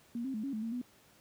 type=tone with pitch steps; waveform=sine; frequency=235.8 / 266.3 / 215.5 / 275.5 / 216.8 / 227.5 / 246.3 Hz; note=A#3 / C4 / A3 / C#4 / A3 / A#3 / B3; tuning=+20 / +31 / -36 / -11 / -25 / -42 / -5 cents; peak=-34 dBFS; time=0.15-0.815 s; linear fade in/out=2 ms; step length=95 ms; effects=pink hiss -63 dBFS RMS until 1.2 s + high-pass 80 Hz 12 dB/octave